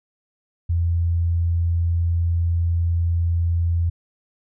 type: tone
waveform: sine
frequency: 84.9 Hz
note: F2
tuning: 48 cents flat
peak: -17 dBFS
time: 0.69-3.9 s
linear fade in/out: 10 ms
effects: none